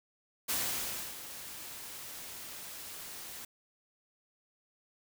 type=noise with ADSR envelope; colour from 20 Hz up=white; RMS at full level=-32 dBFS; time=0.48-3.45 s; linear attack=18 ms; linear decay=650 ms; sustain=-13 dB; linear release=4 ms; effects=none